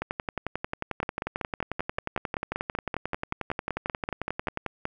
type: two click trains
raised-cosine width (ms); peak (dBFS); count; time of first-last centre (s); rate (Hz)
0.5; -14 / -14; 52 / 21; 0.02-4.574 / 1.03-4.854; 11.2 / 5.23
effects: none